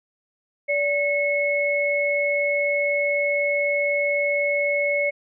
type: tone pair together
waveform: sine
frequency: 578 / 2188 Hz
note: D5 / C#7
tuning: -28 / -23 cents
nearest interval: octave + major seventh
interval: 2305 cents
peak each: -22 dBFS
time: 0.68-5.11 s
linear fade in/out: 20 ms
effects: none